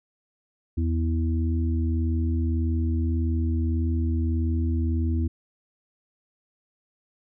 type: harmonic tone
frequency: 81.7 Hz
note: E2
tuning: 15 cents flat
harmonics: 1 / 3 / 4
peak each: -22 / -30 / -33 dBFS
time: 0.77-5.28 s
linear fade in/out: 10 ms
effects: none